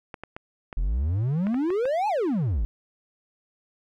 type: clicks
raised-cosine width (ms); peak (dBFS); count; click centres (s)
0.5; -21; 8; 0.142 / 0.236 / 0.365 / 0.728 / 1.469 / 1.544 / 1.704 / 1.855
type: exponential two-way sweep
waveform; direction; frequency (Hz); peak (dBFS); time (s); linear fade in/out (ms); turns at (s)
triangle; up then down; 38.9 to 880 to 46.1; -20; 0.77-2.65; 0; 2.08
effects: none